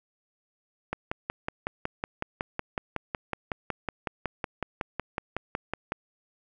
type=click train; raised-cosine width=0.5 ms; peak=-14 dBFS; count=28; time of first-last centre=0.93-5.921 s; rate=5.41 Hz; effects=none